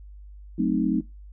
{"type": "chord", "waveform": "sine", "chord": "F# diminished seventh", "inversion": "none", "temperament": "equal", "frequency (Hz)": [185, 220, 261.6, 311.1], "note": ["F#3", "A3", "C4", "Eb4"], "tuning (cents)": [0, 0, 0, 0], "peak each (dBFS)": -26, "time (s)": [0.58, 1.01], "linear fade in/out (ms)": 10, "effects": ["noise-tail reverb RT60 0.2 s tail -21 dB re dry", "added 50 Hz sine -41 dBFS peak until 1.32 s"]}